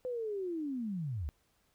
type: linear sweep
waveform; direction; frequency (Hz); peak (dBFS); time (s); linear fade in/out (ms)
sine; down; 512 to 63.4; -34; 0.05-1.29; 0
effects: pink hiss -73 dBFS RMS until 1.74 s